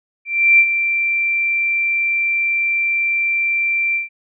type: tone with ADSR envelope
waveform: sine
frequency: 2354 Hz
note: D7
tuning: 3 cents sharp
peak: -6 dBFS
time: 0.25-4.09 s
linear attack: 340 ms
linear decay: 61 ms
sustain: -9 dB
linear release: 140 ms
effects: none